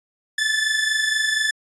sawtooth tone pair together, 1735.8 / 1760 Hz, A6 / A6, -24 / 0 cents, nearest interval unison, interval 24 cents, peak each -17 / -20 dBFS, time 0.38-1.51 s, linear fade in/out 5 ms, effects resampled to 22050 Hz

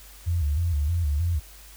sine tone with vibrato, 79.1 Hz, D#2, 29 cents sharp, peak -21 dBFS, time 0.26-1.4 s, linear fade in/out 20 ms, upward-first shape square, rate 3.2 Hz, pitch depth 140 cents each way, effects added 50 Hz sine -47 dBFS peak until 1.76 s + white hiss -49 dBFS RMS until 1.76 s

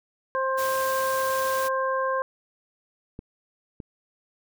harmonic tone, 528 Hz, C5, 16 cents sharp, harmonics 1 / 2 / 3, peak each -26 / -26 / -32 dBFS, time 0.35-2.22 s, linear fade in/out 0 ms
white noise, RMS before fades -35 dBFS, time 0.57-1.69 s, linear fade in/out 20 ms
clicks, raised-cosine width 3 ms, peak -24 dBFS, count 2, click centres 3.191 / 3.802 s
effects none

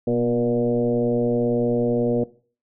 sine tone with frequency modulation, 359.3 Hz, F4, 49 cents sharp, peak -18 dBFS, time 0.07-2.24 s, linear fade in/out 5 ms, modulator 118 Hz, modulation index 1.8, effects noise-tail reverb RT60 0.4 s tail -18 dB re dry

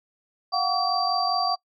sine tone cluster, 714 / 759 / 1136 / 4695 Hz, F5 / F#5 / C#6 / D8, +38 / +44 / +42 / -1 cents, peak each -27 dBFS, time 0.52-1.56 s, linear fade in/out 20 ms, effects noise-tail reverb RT60 0.1 s tail -25 dB re dry

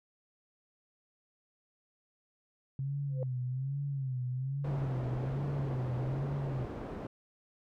sine tone with vibrato, 133.2 Hz, C3, 31 cents sharp, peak -32 dBFS, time 2.79-6.65 s, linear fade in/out 2 ms, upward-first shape sine, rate 1.2 Hz, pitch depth 110 cents each way
sine tone with exponential growth, 513 Hz, C5, 34 cents flat, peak -32 dBFS, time 3.09-3.23 s, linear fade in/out 1 ms, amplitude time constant 30 ms
white low-pass noise, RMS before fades -41 dBFS, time 4.64-7.07 s, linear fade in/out 5 ms, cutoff 490 Hz, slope 12 dB/octave
effects none

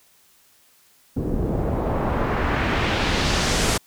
pink noise with low-pass filter sweep, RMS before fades -22 dBFS, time 1.16-3.78 s, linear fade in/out 10 ms, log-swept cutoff 300 to 9500 Hz, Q 1.1, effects white hiss -57 dBFS RMS until 3.86 s

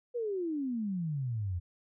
sine exponential sweep, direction down, 496.3 to 84 Hz, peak -31 dBFS, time 0.14-1.6 s, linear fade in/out 20 ms, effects none

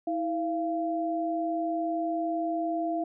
sine tone pair together, 323.9 / 686.3 Hz, E4 / F5, -30 / -30 cents, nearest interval octave + minor second, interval 1300 cents, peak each -30 / -29 dBFS, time 0.07-3.04 s, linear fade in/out 5 ms, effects none

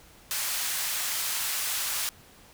white band-pass noise, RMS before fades -30 dBFS, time 0.31-2.09 s, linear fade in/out 0 ms, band 950 to 16000 Hz, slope 12 dB/octave, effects pink hiss -54 dBFS RMS until 2.53 s

